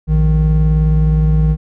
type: tone pair together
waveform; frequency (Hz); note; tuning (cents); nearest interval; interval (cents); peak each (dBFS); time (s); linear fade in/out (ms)
triangle; 58.27 / 155.56; A#1 / D#3; 0 / 0; octave + perfect fourth; 1700; -10; 0.07-1.57; 50
effects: none